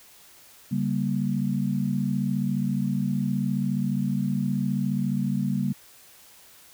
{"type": "chord", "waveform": "sine", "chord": "G diminished", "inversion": "second", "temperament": "just", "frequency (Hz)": [141.12, 196, 235.2], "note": ["Db3", "G3", "Bb3"], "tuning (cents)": [31, 0, 16], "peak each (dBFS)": [-28, -26, -28], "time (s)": [0.71, 5.73], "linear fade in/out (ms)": 10, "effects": ["white hiss -52 dBFS RMS until 6.73 s"]}